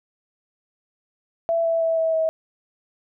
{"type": "tone with pitch steps", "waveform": "sine", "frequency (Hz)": [667, 660.9, 654.8, 648.8, 642.8], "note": ["E5", "E5", "E5", "E5", "E5"], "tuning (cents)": [20, 4, -12, -28, -44], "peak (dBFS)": -18, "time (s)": [1.49, 2.29], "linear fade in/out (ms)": 0, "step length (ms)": 160, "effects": []}